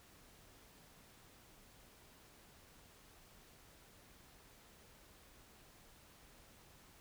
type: silence
effects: pink hiss -63 dBFS RMS until 7 s